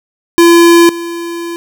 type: tone with level steps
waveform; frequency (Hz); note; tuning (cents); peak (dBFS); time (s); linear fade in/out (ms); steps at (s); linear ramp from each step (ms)
square; 340; F4; -46; -3 / -19; 0.38-1.56; 0; 0.89; 2
effects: none